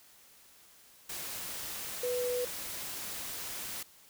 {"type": "tone in noise", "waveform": "sine", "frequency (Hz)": 493.9, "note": "B4", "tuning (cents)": 0, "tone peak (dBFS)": -30, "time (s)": [2.03, 2.45], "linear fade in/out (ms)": 5, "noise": "white", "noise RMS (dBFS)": -40, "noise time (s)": [1.09, 3.83], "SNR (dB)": 7, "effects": ["white hiss -59 dBFS RMS until 4.09 s"]}